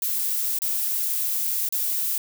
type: noise with dropouts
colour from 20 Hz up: violet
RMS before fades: -25 dBFS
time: 0.02-2.18 s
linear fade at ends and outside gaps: 1 ms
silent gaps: 0.588-0.619 / 1.689-1.724 s
effects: none